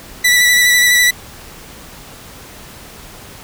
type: tone with vibrato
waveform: sawtooth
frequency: 1966 Hz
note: B6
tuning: 8 cents flat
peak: -5 dBFS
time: 0.24-1.11 s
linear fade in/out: 10 ms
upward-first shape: square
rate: 12 Hz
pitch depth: 15 cents each way
effects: pink hiss -36 dBFS RMS until 3.43 s